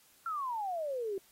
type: exponential sweep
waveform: sine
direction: down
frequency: 1379 to 377.1 Hz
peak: -33 dBFS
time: 0.26-1.18 s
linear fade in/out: 2 ms
effects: white hiss -64 dBFS RMS until 1.31 s + AAC 48 kbps